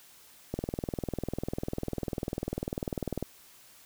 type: click train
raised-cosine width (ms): 2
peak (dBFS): -18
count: 55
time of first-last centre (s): 0.54-3.227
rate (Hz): 20.1
effects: white hiss -56 dBFS RMS until 3.85 s